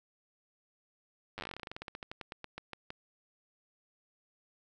slowing click train, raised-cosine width 0.3 ms, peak -25 dBFS, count 28, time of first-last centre 1.38-2.904 s, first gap 9 ms, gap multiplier 1.12, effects none

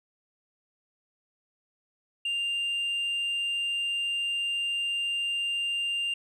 sine tone, 2794 Hz, F7, in tune, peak -24 dBFS, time 2.25-6.14 s, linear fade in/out 5 ms, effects tanh soft clip ceiling -26 dBFS + 11-bit

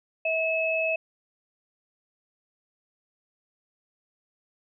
sine tone pair together, 645 / 2587 Hz, E5 / E7, -38 / -33 cents, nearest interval 2 octaves, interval 2405 cents, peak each -26 dBFS, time 0.25-0.96 s, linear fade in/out 5 ms, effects none

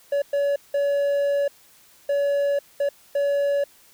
triangle tone bursts at uneven times, 567 Hz, C#5, 39 cents sharp, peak -17 dBFS, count 6, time 0.12-0.22 / 0.33-0.56 / 0.74-1.48 / 2.09-2.59 / 2.8-2.89 / 3.15-3.64 s, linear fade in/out 5 ms, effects white hiss -54 dBFS RMS until 3.93 s

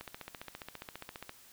click train, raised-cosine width 0.3 ms, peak -26 dBFS, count 20, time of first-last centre 0.01-1.294 s, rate 14.8 Hz, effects white hiss -58 dBFS RMS until 1.52 s

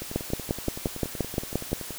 two click trains, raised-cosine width 2 ms, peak -22 / -11 dBFS, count 21 / 10, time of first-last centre 0.02-1.907 / 0.16-1.731 s, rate 10.6 / 5.73 Hz, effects white hiss -39 dBFS RMS until 1.98 s

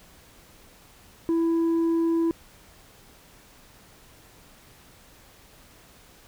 sine tone with tanh clipping, 331.4 Hz, E4, 9 cents sharp, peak -21 dBFS, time 1.29-2.31 s, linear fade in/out 0 ms, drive 3 dB, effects pink hiss -53 dBFS RMS until 6.27 s

